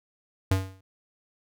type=tone with exponential decay; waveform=square; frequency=95.1 Hz; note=F#2; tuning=48 cents sharp; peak=-18 dBFS; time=0.51-0.81 s; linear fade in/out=5 ms; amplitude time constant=64 ms; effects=none